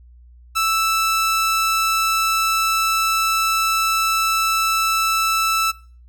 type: tone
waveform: sawtooth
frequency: 1320 Hz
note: E6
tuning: 2 cents sharp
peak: -13 dBFS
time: 0.55-5.72 s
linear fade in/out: 20 ms
effects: noise-tail reverb RT60 0.4 s tail -21 dB re dry + added 60 Hz sine -43 dBFS peak until 6.08 s